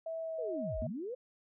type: tone with pitch glide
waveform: sine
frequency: 652 to 634.5 Hz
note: E5 to D#5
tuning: -19 to +34 cents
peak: -36 dBFS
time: 0.06-0.87 s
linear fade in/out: 5 ms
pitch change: -47 cents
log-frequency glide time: 0.21-0.54 s
type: linear two-way sweep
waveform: sine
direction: down then up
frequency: 527 to 34.4 to 527 Hz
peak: -37 dBFS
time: 0.38-1.15 s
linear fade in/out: 10 ms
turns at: 0.79 s
type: tone with exponential decay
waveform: sine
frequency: 233.1 Hz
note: A#3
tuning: in tune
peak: -36 dBFS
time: 0.82-1.14 s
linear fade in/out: 0 ms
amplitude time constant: 69 ms
effects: none